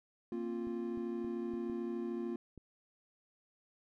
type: chord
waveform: triangle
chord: Bb suspended second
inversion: none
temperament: equal with one note detuned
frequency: 233.1 / 266.5 / 349.2 Hz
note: Bb3 / C4 / F4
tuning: 0 / +32 / 0 cents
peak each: -38 / -43 / -37 dBFS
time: 0.32-2.36 s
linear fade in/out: 2 ms
type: clicks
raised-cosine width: 3 ms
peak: -38 dBFS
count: 6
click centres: 0.671 / 0.975 / 1.246 / 1.537 / 1.698 / 2.577 s
effects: none